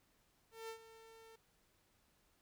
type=tone with ADSR envelope; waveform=sawtooth; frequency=449.7 Hz; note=A4; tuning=38 cents sharp; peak=-40 dBFS; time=0.51-1.36 s; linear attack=180 ms; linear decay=87 ms; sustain=-14 dB; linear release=6 ms; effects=pink hiss -75 dBFS RMS until 2.41 s